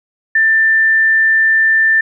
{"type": "tone", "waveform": "sine", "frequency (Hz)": 1780, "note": "A6", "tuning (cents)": 20, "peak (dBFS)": -8, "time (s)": [0.35, 2.01], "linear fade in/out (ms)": 5, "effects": []}